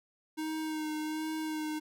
square tone with vibrato, 311.1 Hz, D#4, in tune, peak -34 dBFS, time 0.37-1.8 s, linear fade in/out 20 ms, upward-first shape sine, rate 1.3 Hz, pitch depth 21 cents each way, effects none

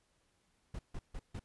brown noise bursts, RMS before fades -41 dBFS, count 4, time 0.74-1.394 s, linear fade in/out 5 ms, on 51 ms, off 150 ms, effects pink hiss -75 dBFS RMS until 1.44 s + resampled to 24000 Hz

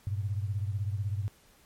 sine beating tone pair, 98.1 / 114.1 Hz, G2 / A#2, +2 / -37 cents, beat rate 16 Hz, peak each -30 / -35 dBFS, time 0.07-1.28 s, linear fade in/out 0 ms, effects pink hiss -61 dBFS RMS until 1.65 s + MP3 64 kbps

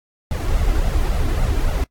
brown noise with flanger, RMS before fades -18 dBFS, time 0.31-1.84 s, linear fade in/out 2 ms, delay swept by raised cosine 1.4 to 3 ms, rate 3.6 Hz, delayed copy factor +0.7, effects noise-tail reverb RT60 0.1 s tail -23 dB re dry + AAC 64 kbps

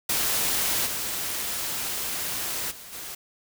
white noise with level steps, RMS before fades -25 / -30 / -43 / -37 dBFS, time 0.09-3.15 s, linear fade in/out 5 ms, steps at 0.85 / 2.7 / 2.92 s, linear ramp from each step 20 ms, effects none

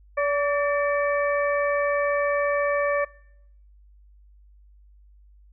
harmonic tone with a mistuned harmonic, 574 Hz, D5, 40 cents flat, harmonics 1 / 2 / 3 / 4, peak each -22 / -27 / -29 / -33 dBFS, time 0.17-3.05 s, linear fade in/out 10 ms, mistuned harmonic 3, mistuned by +60 cents, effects noise-tail reverb RT60 0.8 s tail -25 dB re dry + added 50 Hz sine -50 dBFS peak until 5.52 s

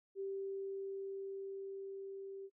sine tone with level ramp, 390.5 Hz, G4, 7 cents flat, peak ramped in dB -38 to -45 dBFS, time 0.15-2.5 s, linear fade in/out 50 ms, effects noise-tail reverb RT60 0.1 s tail -21 dB re dry

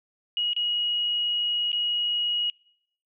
sine tone with dropouts, 2897 Hz, F#7, 37 cents flat, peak -23 dBFS, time 0.37-2.5 s, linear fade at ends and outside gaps 1 ms, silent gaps 0.533-0.564 / 1.718-1.729 s, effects noise-tail reverb RT60 0.7 s tail -26 dB re dry

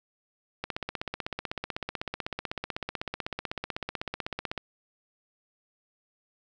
click train, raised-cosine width 0.3 ms, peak -16 dBFS, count 64, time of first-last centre 0.64-4.577 s, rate 16 Hz, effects none

